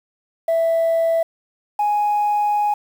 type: tone pair in turn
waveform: sine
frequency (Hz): 660 / 831.5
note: E5 / G#5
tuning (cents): +2 / +2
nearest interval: major third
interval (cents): 400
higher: second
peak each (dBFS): -13 / -14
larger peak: first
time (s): 0.48-1.23 / 1.79-2.74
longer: second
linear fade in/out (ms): 5
effects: tanh soft clip ceiling -13 dBFS + 7-bit